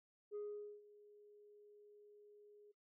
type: tone with ADSR envelope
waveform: sine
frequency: 415.3 Hz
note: G#4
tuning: in tune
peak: -40 dBFS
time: 0.31-2.72 s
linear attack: 43 ms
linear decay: 460 ms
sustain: -21 dB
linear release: 12 ms
effects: noise-tail reverb RT60 0.1 s tail -20 dB re dry + tanh soft clip ceiling -41 dBFS